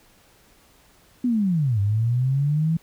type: linear two-way sweep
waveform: sine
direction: down then up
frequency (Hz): 254.5 to 98 to 165.7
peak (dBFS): -18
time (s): 1.24-2.77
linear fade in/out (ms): 5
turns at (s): 1.8
effects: pink hiss -56 dBFS RMS until 2.82 s